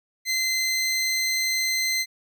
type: tone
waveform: 20% pulse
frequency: 2063 Hz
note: C7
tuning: 25 cents flat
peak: -17 dBFS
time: 0.25-2.06 s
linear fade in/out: 50 ms
effects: none